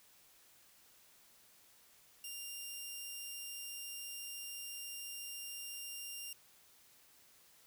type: tone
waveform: 10% pulse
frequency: 2794 Hz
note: F7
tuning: in tune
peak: -35 dBFS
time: 2.24-6.33 s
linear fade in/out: 2 ms
effects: white hiss -65 dBFS RMS until 7.66 s